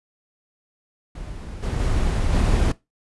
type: noise with level steps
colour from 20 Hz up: brown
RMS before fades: -34 / -24 / -21 / -18 dBFS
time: 1.15-2.72 s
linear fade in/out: 5 ms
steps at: 1.62 / 1.79 / 2.32 s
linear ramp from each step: 20 ms
effects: noise-tail reverb RT60 0.2 s tail -19 dB re dry + resampled to 24000 Hz